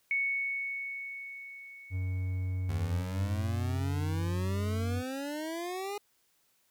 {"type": "tone with exponential decay", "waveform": "sine", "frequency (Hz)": 2217, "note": "C#7", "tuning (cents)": 0, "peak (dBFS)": -26, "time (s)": [0.11, 3.43], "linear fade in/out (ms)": 1, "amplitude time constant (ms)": 720}
{"type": "tone with pitch glide", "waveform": "triangle", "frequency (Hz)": [92.5, 93.68], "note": ["F#2", "F#2"], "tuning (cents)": [0, 22], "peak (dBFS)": -28, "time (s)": [1.9, 5.03], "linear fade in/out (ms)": 50, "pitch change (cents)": 22, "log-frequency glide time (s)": [3.92, 4.74]}
{"type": "exponential sweep", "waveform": "25% pulse", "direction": "up", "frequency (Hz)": [75.3, 415.3], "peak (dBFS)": -31, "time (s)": [2.69, 5.98], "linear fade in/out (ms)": 5}
{"effects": ["white hiss -71 dBFS RMS until 6.7 s"]}